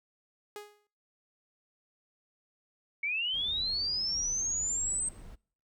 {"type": "tone with exponential decay", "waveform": "sawtooth", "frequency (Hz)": 415.3, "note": "G#4", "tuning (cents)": 0, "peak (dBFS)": -34, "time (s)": [0.56, 0.87], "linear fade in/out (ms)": 1, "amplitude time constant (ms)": 67}
{"type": "linear sweep", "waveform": "sine", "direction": "up", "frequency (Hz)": [2217, 8340], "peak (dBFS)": -29, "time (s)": [3.03, 5.09], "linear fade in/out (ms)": 5}
{"type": "noise", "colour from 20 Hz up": "brown", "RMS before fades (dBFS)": -47, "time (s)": [3.33, 5.36], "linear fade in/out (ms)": 20}
{"effects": ["noise-tail reverb RT60 0.5 s tail -25 dB re dry"]}